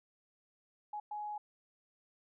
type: tone bursts at uneven times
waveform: sine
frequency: 838 Hz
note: G#5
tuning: 15 cents sharp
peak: -38 dBFS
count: 2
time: 0.93-1 / 1.11-1.38 s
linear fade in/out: 5 ms
effects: none